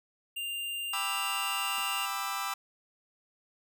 square tone, 2794 Hz, F7, in tune, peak -34 dBFS, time 0.36-2.06 s, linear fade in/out 10 ms
sawtooth chord, E minor seventh, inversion first, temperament just, 791.1 / 988.9 / 1186.7 / 1318.5 Hz, G5 / B5 / D6 / E6, +16 / +2 / +18 / 0 cents, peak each -35 / -35 / -33 / -33 dBFS, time 0.93-2.54 s, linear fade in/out 5 ms
pink noise with exponential decay, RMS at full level -48 dBFS, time 1.78-1.88 s, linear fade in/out 2 ms, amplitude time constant 21 ms
effects none

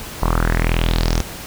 sawtooth tone with low-pass filter sweep, 41.2 Hz, E1, in tune, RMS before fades -17 dBFS, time 0.22-1.21 s, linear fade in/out 0 ms, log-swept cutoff 1000 to 6500 Hz, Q 4.4, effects pink hiss -32 dBFS RMS until 1.46 s

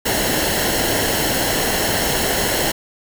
pink noise with comb filter, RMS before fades -19 dBFS, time 0.05-2.72 s, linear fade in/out 10 ms, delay 0.83 ms, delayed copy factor -0.6, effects none

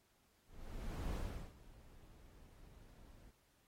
brown noise with ADSR envelope, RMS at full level -40 dBFS, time 0.46-3.31 s, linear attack 680 ms, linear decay 390 ms, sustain -20 dB, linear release 4 ms, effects pink hiss -75 dBFS RMS until 3.67 s + AAC 48 kbps

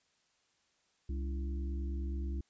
harmonic tone with a mistuned harmonic, 67 Hz, C2, 42 cents sharp, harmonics 1 / 3 / 4 / 5, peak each -34 / -47 / -50 / -48 dBFS, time 1.09-2.41 s, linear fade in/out 5 ms, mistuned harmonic 4, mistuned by +110 cents, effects white hiss -74 dBFS RMS until 2.49 s + resampled to 16000 Hz

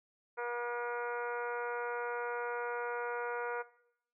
harmonic tone, 240 Hz, B3, 49 cents flat, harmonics 2 / 3 / 4 / 5 / 6 / 7 / 8 / 9 / 10, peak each -39 / -46 / -41 / -48 / -41 / -54 / -52 / -52 / -55 dBFS, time 0.37-3.63 s, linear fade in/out 20 ms, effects noise-tail reverb RT60 0.7 s tail -18 dB re dry

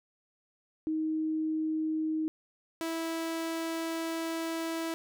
sine / sawtooth tone pair in turn, 314.3 / 327.8 Hz, D#4 / E4, +18 / -10 cents, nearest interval minor second, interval 72 cents, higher second, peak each -28 dBFS, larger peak neither, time 0.87-2.28 / 2.81-4.94 s, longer second, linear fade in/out 0 ms, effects none

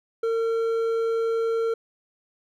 triangle tone with hard clipping, 455.1 Hz, A#4, 42 cents flat, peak -23 dBFS, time 0.23-1.74 s, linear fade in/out 5 ms, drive 9 dB, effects none

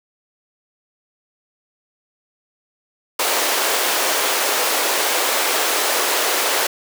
pink high-pass noise, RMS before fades -19 dBFS, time 3.19-6.67 s, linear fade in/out 5 ms, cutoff 410 Hz, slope 24 dB/octave, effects none

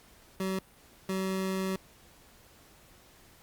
25% pulse tone bursts at uneven times, 189.8 Hz, F#3, 44 cents sharp, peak -26 dBFS, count 2, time 0.4-0.59 / 1.09-1.76 s, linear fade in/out 2 ms, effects pink hiss -58 dBFS RMS until 3.42 s + Opus 48 kbps

